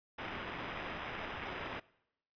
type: noise with sample-and-hold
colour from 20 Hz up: blue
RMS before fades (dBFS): -42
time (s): 0.18-1.8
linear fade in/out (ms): 10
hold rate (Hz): 4410
effects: noise-tail reverb RT60 0.8 s tail -22 dB re dry + resampled to 11025 Hz